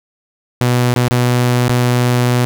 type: tone with dropouts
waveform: sawtooth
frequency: 123 Hz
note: B2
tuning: 7 cents flat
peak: -7 dBFS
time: 0.61-2.45 s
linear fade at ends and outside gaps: 0 ms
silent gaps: 0.94-0.962 / 1.083-1.11 / 1.681-1.695 s
effects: none